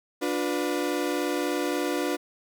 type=chord; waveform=35% pulse; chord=B diminished; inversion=first; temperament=equal with one note detuned; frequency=293.7 / 357.2 / 493.9 Hz; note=D4 / F4 / B4; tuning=0 / +39 / 0 cents; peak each=-27 / -28 / -30 dBFS; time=0.21-2.17 s; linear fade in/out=20 ms; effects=none